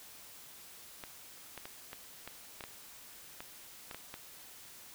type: clicks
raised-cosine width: 0.3 ms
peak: -27 dBFS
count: 11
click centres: 1.038 / 1.577 / 1.655 / 1.931 / 2.276 / 2.608 / 2.639 / 3.405 / 3.912 / 3.946 / 4.141 s
effects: white hiss -53 dBFS RMS until 4.94 s